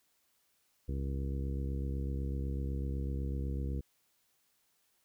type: harmonic tone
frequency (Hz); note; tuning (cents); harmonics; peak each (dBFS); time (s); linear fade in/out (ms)
68; C#2; -33; 1 / 2 / 3 / 4 / 5 / 6 / 7; -34 / -40 / -45 / -46 / -48 / -52 / -50; 0.88-3.81; 10
effects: white hiss -74 dBFS RMS until 5.04 s